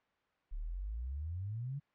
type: exponential sweep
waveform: sine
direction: up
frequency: 34.01 to 146.6 Hz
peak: -37 dBFS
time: 0.51-1.8 s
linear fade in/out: 20 ms
effects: white hiss -75 dBFS RMS until 1.94 s + low-pass 2000 Hz 12 dB/octave